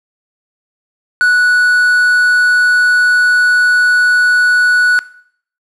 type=tone with quantisation; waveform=triangle; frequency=1474 Hz; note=F#6; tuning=7 cents flat; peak=-5 dBFS; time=1.21-4.99 s; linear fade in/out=0 ms; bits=5; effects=noise-tail reverb RT60 0.6 s tail -18 dB re dry + low-pass 10000 Hz 12 dB/octave